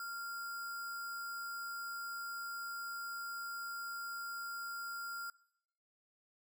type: tone with sample-and-hold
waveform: sine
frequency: 1388 Hz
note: F6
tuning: 11 cents flat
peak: -40 dBFS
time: 0-5.3 s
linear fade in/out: 2 ms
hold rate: 6300 Hz
effects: noise-tail reverb RT60 0.7 s tail -21 dB re dry